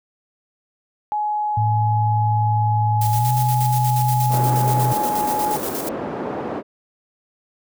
sine tone, 842 Hz, G#5, 24 cents sharp, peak -19 dBFS, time 1.12-5.56 s, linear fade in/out 0 ms
sine tone with pitch glide, 110 to 124.91 Hz, A2 to B2, 0 to +20 cents, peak -17 dBFS, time 1.57-4.93 s, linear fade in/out 5 ms, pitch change +220 cents, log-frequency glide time 3.11-3.31 s
blue noise with tremolo, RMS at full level -28 dBFS, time 3.01-5.89 s, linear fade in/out 5 ms, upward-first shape square, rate 8.4 Hz, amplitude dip 50%
pink band-pass noise, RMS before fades -27 dBFS, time 4.29-6.63 s, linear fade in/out 50 ms, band 250 to 810 Hz, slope 12 dB/octave
effects none

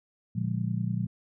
sine chord, Bb dominant seventh, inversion none, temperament equal with one note detuned, 116.54 / 146.83 / 177.15 / 207.7 Hz, Bb2 / D3 / F3 / Ab3, 0 / 0 / +25 / 0 cents, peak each -30 / -36 / -31 / -35 dBFS, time 0.35-1.07 s, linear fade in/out 10 ms, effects none

